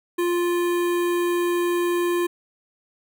square tone with notch filter, 349.2 Hz, F4, in tune, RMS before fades -22 dBFS, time 0.18-2.27 s, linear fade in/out 10 ms, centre 5100 Hz, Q 1.1, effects none

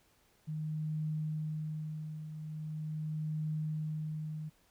sine tone with tremolo, 154.7 Hz, D#3, 10 cents flat, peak -32 dBFS, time 0.47-4.5 s, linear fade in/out 20 ms, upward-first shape triangle, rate 0.41 Hz, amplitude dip 65%, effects pink hiss -69 dBFS RMS until 4.7 s

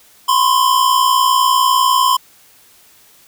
square tone pair together, 1009 / 1069 Hz, B5 / C6, +37 / +37 cents, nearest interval minor second, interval 100 cents, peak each -14 dBFS, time 0.28-2.17 s, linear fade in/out 10 ms, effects white hiss -48 dBFS RMS until 3.27 s

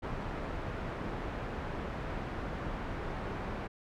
pink low-pass noise, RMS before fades -38 dBFS, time 0.02-3.68 s, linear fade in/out 20 ms, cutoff 1600 Hz, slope 12 dB/octave, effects none

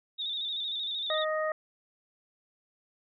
sine tone with vibrato, 3648 Hz, A#7, 38 cents flat, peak -31 dBFS, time 0.18-1.25 s, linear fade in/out 20 ms, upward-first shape square, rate 13 Hz, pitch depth 50 cents each way
harmonic tone, 622.3 Hz, D#5, in tune, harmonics 1 / 2 / 3, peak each -29 / -34 / -36 dBFS, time 1.1-1.52 s, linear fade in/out 2 ms
effects none

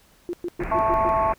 sine tone bursts, 349.2 Hz, F4, in tune, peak -25 dBFS, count 6, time 0.29-1.092 s, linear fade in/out 0 ms, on 42 ms, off 110 ms
pink low-pass noise, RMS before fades -31 dBFS, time 0.6-1.34 s, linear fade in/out 2 ms, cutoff 2500 Hz, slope 96 dB/octave
sine chord, A major, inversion second, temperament just, 660 / 880 / 1100 Hz, E5 / A5 / C#6, +2 / 0 / -14 cents, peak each -23 dBFS, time 0.71-1.33 s, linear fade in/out 10 ms
effects pink hiss -57 dBFS RMS until 1.38 s

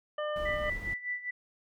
harmonic tone, 600 Hz, D5, 37 cents sharp, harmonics 1 / 2 / 3 / 5, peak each -32 / -38 / -42 / -46 dBFS, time 0.18-0.7 s, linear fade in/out 5 ms
brown noise, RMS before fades -40 dBFS, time 0.36-0.94 s, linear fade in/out 2 ms
sine tone with tremolo, 1975.5 Hz, B6, in tune, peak -30 dBFS, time 0.45-1.31 s, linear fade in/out 10 ms, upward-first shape sine, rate 4.9 Hz, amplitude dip 80%
effects none

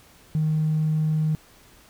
triangle tone, 155.56 Hz, D#3, in tune, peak -16 dBFS, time 0.35-1.35 s, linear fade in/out 0 ms, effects tanh soft clip ceiling -17 dBFS + pink hiss -53 dBFS RMS until 1.89 s

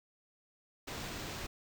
pink noise with sample-and-hold, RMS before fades -42 dBFS, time 0.87-1.47 s, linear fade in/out 10 ms, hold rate 11025 Hz, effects none

